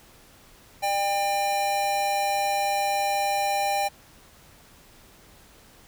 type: tone pair together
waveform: square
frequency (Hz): 598.6 / 799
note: D5 / G5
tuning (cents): +33 / +33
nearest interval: perfect fourth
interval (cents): 500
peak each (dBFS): -31 / -24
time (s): 0.82-3.89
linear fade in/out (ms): 20
effects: pink hiss -53 dBFS RMS until 5.87 s